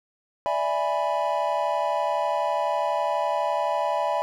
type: chord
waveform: triangle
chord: E dominant seventh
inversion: third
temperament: equal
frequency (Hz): 587.3 / 659.3 / 830.6 / 987.8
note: D5 / E5 / G#5 / B5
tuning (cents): 0 / 0 / 0 / 0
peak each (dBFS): -26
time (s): 0.46-4.22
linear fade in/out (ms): 0
effects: none